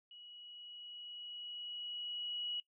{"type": "tone with level ramp", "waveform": "sine", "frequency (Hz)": 2918, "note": "F#7", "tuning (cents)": -25, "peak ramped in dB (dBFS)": [-53, -37], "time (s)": [0.11, 2.6], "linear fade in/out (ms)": 2, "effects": ["noise-tail reverb RT60 0.1 s tail -20 dB re dry"]}